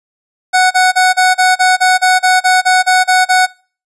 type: tone bursts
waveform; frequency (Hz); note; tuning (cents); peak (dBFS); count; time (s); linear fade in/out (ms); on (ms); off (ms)
25% pulse; 740; F#5; 0; -3; 14; 0.53-3.466; 20; 180; 32
effects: noise-tail reverb RT60 0.4 s tail -24 dB re dry + resampled to 24000 Hz